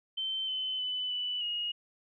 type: tone with pitch steps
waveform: sine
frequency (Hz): 3094 / 3046 / 3004 / 2975 / 2876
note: G7 / F#7 / F#7 / F#7 / F#7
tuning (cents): -23 / +50 / +26 / +9 / -50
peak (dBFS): -31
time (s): 0.17-1.72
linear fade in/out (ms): 10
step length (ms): 310
effects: none